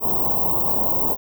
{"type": "band-stop noise", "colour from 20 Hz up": "white", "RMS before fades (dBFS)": -20, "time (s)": [0, 1.17], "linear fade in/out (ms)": 50, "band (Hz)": [1100, 16000], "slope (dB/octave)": 96, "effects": []}